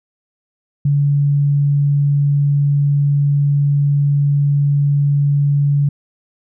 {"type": "tone", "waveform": "sine", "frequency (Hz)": 143, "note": "D3", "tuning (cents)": -46, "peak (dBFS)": -11, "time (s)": [0.85, 5.89], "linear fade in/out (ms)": 5, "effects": []}